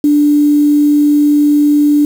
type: tone with quantisation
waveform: sine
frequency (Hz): 293.7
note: D4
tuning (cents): 0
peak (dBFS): -6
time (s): 0.04-2.05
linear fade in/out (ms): 2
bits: 5
effects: none